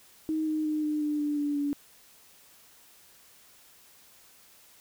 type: tone with pitch steps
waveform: sine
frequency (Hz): 313.8 / 309.8 / 305.9 / 302.1 / 298.2 / 294.5 / 290.8 / 287.1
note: D#4 / D#4 / D#4 / D4 / D4 / D4 / D4 / D4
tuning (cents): +15 / -7 / -29 / +49 / +27 / +5 / -17 / -39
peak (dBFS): -26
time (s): 0.29-1.73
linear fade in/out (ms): 0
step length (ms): 180
effects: white hiss -57 dBFS RMS until 4.8 s